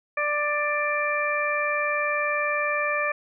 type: harmonic tone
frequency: 590 Hz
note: D5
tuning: 8 cents sharp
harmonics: 1 / 2 / 3 / 4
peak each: -28 / -28 / -28 / -28 dBFS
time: 0.17-3.12 s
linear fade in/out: 5 ms
effects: none